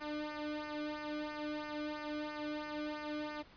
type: tone with flanger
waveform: sawtooth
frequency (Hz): 300.4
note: D4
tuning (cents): +39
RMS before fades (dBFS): -41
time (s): 0-3.43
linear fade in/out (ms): 20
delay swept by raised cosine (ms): 0.26 to 1.11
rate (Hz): 3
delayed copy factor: -0.75
effects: pink hiss -60 dBFS RMS until 3.56 s + resampled to 11025 Hz